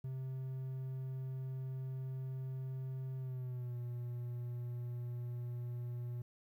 triangle tone with pitch glide, 131.3 to 121.1 Hz, C3 to B2, +6 to -34 cents, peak -37 dBFS, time 0.04-6.22 s, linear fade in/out 5 ms, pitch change -140 cents, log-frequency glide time 3.18-3.76 s, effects 12-bit

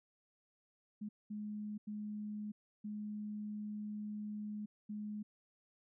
sine tone bursts at uneven times, 210.1 Hz, G#3, 20 cents sharp, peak -40 dBFS, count 5, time 1.01-1.09 / 1.3-1.78 / 1.87-2.52 / 2.84-4.66 / 4.89-5.23 s, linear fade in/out 10 ms, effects none

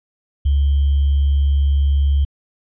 sine tone with sample-and-hold, 70.1 Hz, C#2, 20 cents sharp, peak -12 dBFS, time 0.45-2.25 s, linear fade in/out 10 ms, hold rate 3150 Hz, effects resampled to 11025 Hz

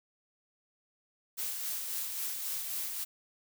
blue noise with tremolo, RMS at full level -35 dBFS, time 1.37-3.05 s, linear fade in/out 20 ms, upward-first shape sine, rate 3.7 Hz, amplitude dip 35%, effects none

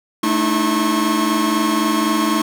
45% pulse tone cluster, 218.8 / 300.4 / 324.3 / 1085 Hz, A3 / D4 / E4 / C#6, -9 / +39 / -28 / -37 cents, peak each -21 dBFS, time 0.23-2.42 s, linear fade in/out 5 ms, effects none

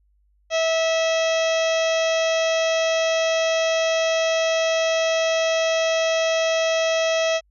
harmonic tone with a mistuned harmonic, 650 Hz, E5, 24 cents flat, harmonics 1 / 2 / 3 / 4 / 5 / 6 / 7 / 8 / 9 / 10, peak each -19 / -32 / -30 / -29 / -30 / -36 / -44 / -36 / -36 / -39 dBFS, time 0.5-7.41 s, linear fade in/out 50 ms, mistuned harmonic 7, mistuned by -68 cents, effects added 50 Hz sine -59 dBFS peak until 7.5 s

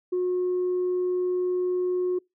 sine tone, 362.4 Hz, F#4, 36 cents flat, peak -21 dBFS, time 0.12-2.19 s, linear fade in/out 10 ms, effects noise-tail reverb RT60 0.2 s tail -26 dB re dry + tanh soft clip ceiling -20 dBFS

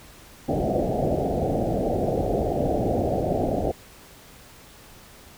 white low-pass noise, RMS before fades -24 dBFS, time 0.48-3.72 s, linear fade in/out 10 ms, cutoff 760 Hz, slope 96 dB/octave, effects pink hiss -48 dBFS RMS until 5.37 s

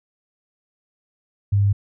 sine tone, 100.6 Hz, G2, 45 cents sharp, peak -14 dBFS, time 1.52-1.73 s, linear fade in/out 10 ms, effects none

